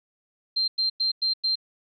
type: tone bursts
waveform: sine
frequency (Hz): 4157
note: C8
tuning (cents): -12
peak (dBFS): -21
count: 5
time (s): 0.56-1.556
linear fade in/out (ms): 10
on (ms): 120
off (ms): 99
effects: none